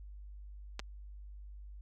clicks, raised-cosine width 0.2 ms, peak -21 / -29 dBFS, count 2, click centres 0.794 / 0.799 s, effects added 50 Hz sine -46 dBFS peak until 1.81 s

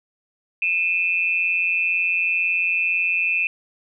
sine tone pair together, 2459 / 2637 Hz, D#7 / E7, -21 / 0 cents, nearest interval minor second, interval 121 cents, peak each -21 dBFS, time 0.62-3.47 s, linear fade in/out 2 ms, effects none

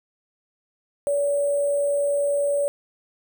sine tone with sample-and-hold, 570 Hz, C#5, 48 cents sharp, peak -19 dBFS, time 1.07-2.68 s, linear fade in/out 0 ms, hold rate 8820 Hz, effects none

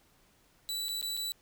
sawtooth tone with dropouts, 3951 Hz, B7, in tune, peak -30 dBFS, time 0.69-1.32 s, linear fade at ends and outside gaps 0 ms, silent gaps 0.884-0.89 / 1.013-1.027 / 1.168-1.174 s, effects pink hiss -66 dBFS RMS until 1.41 s

